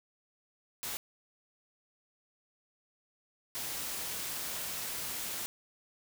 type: noise bursts at uneven times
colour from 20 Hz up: white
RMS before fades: -38 dBFS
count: 2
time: 0.83-0.97 / 3.55-5.46 s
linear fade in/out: 0 ms
effects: none